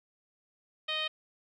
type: tone with low-pass filter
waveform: 10% pulse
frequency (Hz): 621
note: D#5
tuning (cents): -3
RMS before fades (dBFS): -33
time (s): 0.88-1.08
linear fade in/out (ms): 10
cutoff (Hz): 3400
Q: 4.6
effects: none